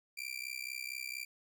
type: tone with amplitude modulation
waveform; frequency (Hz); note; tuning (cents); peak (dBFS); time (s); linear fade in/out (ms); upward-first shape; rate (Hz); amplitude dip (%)
sawtooth; 2361; D7; +9; -32; 0.17-1.25; 10; sine; 64.3; 100
effects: none